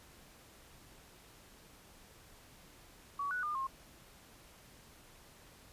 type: tone with pitch steps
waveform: sine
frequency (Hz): 1132 / 1476 / 1207 / 1070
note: C#6 / F#6 / D6 / C6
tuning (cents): +36 / -5 / +47 / +38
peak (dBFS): -34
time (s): 3.19-3.67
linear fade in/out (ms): 5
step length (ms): 120
effects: pink hiss -59 dBFS RMS until 5.72 s + resampled to 32000 Hz